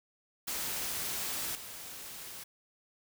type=noise with level steps; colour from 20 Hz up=white; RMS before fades=-36 / -45 dBFS; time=0.47-2.44 s; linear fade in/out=10 ms; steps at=1.55 s; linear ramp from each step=2 ms; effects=none